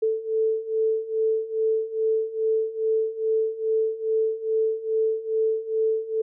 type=beating tone pair; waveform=sine; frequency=440 / 442.4 Hz; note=A4 / A4; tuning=0 / +9 cents; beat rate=2.4 Hz; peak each=-26 / -23 dBFS; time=0.02-6.22 s; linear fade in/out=10 ms; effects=none